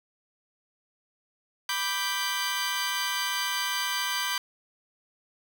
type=chord; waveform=15% pulse; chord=G major; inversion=first; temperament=equal; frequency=987.8 / 1174.7 / 1568 Hz; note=B5 / D6 / G6; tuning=0 / 0 / 0 cents; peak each=-25 / -27 / -24 dBFS; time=1.69-4.38 s; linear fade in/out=2 ms; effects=none